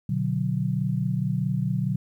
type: chord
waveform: sine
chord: B minor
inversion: none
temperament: just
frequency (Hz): 123.47 / 148.16 / 185.21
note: B2 / D3 / F#3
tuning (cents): 0 / +16 / +2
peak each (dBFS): -27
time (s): 0.09-1.96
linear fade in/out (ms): 5
effects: 10-bit